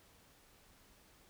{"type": "silence", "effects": ["pink hiss -65 dBFS RMS until 1.29 s"]}